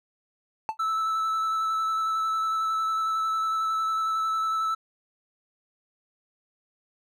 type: tone with exponential decay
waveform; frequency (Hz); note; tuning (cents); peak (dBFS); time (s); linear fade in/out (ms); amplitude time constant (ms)
triangle; 880; A5; 0; -19; 0.69-0.77; 0; 17
type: tone with vibrato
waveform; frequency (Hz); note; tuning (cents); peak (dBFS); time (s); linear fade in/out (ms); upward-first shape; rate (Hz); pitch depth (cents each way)
triangle; 1313; E6; -7; -22; 0.79-4.75; 10; square; 11; 10
effects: none